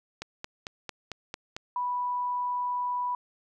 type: click train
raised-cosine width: 0.2 ms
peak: -18 dBFS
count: 7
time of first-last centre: 0.22-1.565 s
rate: 4.46 Hz
type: tone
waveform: sine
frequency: 985 Hz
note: B5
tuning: 5 cents flat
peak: -27 dBFS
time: 1.76-3.15 s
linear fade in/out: 2 ms
effects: none